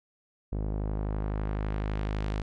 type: tone with low-pass filter sweep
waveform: sawtooth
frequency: 51.91 Hz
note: G#1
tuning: in tune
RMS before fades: -31 dBFS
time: 0.52-2.42 s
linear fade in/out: 5 ms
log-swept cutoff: 520 to 5000 Hz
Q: 0.77
effects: none